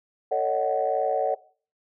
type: chord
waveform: sine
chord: D# half-diminished seventh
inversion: second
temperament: just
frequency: 448 / 560 / 622.3 / 746.7 Hz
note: A4 / C#5 / D#5 / F#5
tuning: +31 / +18 / 0 / +16 cents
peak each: -28 / -26 / -28 / -25 dBFS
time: 0.31-1.35 s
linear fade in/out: 10 ms
effects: noise-tail reverb RT60 0.4 s tail -18 dB re dry + tanh soft clip ceiling -12 dBFS